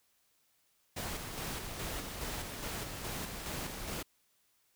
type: noise with tremolo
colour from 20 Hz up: pink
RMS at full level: -39 dBFS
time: 0.96-4.03 s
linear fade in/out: 10 ms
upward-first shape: square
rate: 2.4 Hz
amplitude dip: 35%
effects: white hiss -73 dBFS RMS until 4.75 s